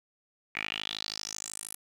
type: tone with band-pass filter sweep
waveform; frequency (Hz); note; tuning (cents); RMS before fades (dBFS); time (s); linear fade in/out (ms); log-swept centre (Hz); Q
10% pulse; 52.8; G#1; +29; -38; 0.55-1.76; 5; 2200 to 11000; 5.3
effects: none